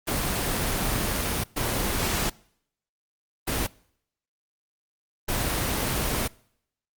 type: noise bursts at uneven times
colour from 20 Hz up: pink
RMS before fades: -26 dBFS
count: 4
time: 0.07-1.44 / 1.56-2.3 / 3.47-3.67 / 5.28-6.28 s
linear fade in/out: 10 ms
effects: noise-tail reverb RT60 0.7 s tail -24 dB re dry + Opus 24 kbps